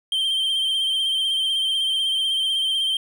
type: tone with vibrato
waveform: triangle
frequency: 3144 Hz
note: G7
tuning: 4 cents sharp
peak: -18 dBFS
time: 0.12-2.97 s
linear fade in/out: 2 ms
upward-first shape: sine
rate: 16 Hz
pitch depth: 38 cents each way
effects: none

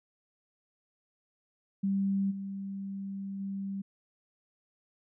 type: tone with level steps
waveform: sine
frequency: 196 Hz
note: G3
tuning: in tune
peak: -26 / -35 / -33 dBFS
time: 1.83-3.82 s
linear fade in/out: 10 ms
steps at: 2.3 / 3.39 s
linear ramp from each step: 20 ms
effects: none

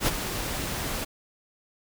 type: noise with ADSR envelope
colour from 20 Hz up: pink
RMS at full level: -22 dBFS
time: 0-1.05 s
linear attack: 73 ms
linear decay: 25 ms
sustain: -9 dB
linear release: 15 ms
effects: none

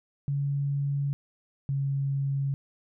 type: tone pair in turn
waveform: sine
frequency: 141 / 138.26 Hz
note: C#3 / C#3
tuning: +30 / -4 cents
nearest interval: unison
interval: 34 cents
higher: first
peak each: -25 dBFS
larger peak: neither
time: 0.28-1.13 / 1.69-2.54 s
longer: neither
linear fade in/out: 0 ms
effects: none

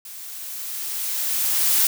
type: noise with level ramp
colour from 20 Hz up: blue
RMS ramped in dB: -38 to -17 dBFS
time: 0.05-1.87 s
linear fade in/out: 2 ms
effects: none

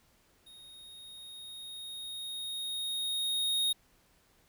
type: tone with level ramp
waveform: square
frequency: 3729 Hz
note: A#7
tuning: in tune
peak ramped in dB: -52 to -27 dBFS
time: 0.46-3.73 s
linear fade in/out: 10 ms
effects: pink hiss -67 dBFS RMS until 4.48 s

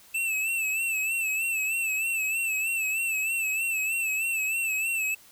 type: tone with vibrato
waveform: square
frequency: 2637 Hz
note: E7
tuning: in tune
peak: -26 dBFS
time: 0.14-5.15 s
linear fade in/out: 10 ms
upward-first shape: sine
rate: 3.2 Hz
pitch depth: 61 cents each way
effects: white hiss -54 dBFS RMS until 5.31 s

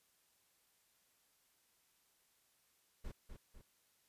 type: noise with echo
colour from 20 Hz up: brown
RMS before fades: -45 dBFS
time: 3.04-3.12 s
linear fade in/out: 10 ms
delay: 250 ms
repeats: 2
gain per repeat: -6 dB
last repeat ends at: 3.62 s
effects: white hiss -75 dBFS RMS until 4.08 s + resampled to 32000 Hz

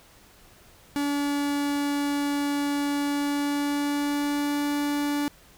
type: tone with pitch glide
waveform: 45% pulse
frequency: 286.6 to 289.9 Hz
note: D4 to D4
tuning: -42 to -22 cents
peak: -24 dBFS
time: 0.96-5.28 s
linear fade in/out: 0 ms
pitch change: +20 cents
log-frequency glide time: 2.95-4.63 s
effects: pink hiss -54 dBFS RMS until 5.57 s

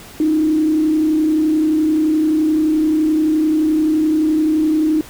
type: tone with frequency modulation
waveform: sine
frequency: 311.1 Hz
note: D#4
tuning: in tune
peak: -12 dBFS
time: 0.2-5.01 s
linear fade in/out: 2 ms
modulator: 31.6 Hz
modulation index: 0.41
effects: pink hiss -38 dBFS RMS until 5.09 s

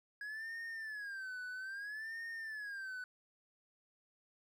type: tone with vibrato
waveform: triangle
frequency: 1655 Hz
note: G#6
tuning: 6 cents flat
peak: -40 dBFS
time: 0.21-3.04 s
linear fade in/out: 2 ms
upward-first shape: sine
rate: 0.61 Hz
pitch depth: 180 cents each way
effects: 13-bit

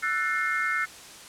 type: chord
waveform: sine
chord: F# half-diminished seventh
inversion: third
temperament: just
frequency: 1332 / 1480 / 1776 / 2131 Hz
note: E6 / F#6 / A6 / C7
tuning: +18 / 0 / +16 / +31 cents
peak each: -30 / -30 / -30 / -29 dBFS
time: 0.02-0.86 s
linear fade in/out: 20 ms
effects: white hiss -45 dBFS RMS until 1.28 s + low-pass 9000 Hz 12 dB/octave

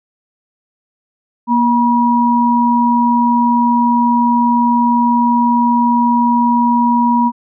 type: tone pair together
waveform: sine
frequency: 237.5 / 963 Hz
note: A#3 / B5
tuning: +33 / -44 cents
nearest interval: 2 octaves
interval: 2423 cents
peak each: -12 dBFS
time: 1.47-7.32 s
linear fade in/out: 50 ms
effects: none

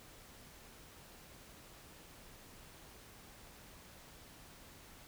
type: silence
effects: pink hiss -57 dBFS RMS until 5.07 s

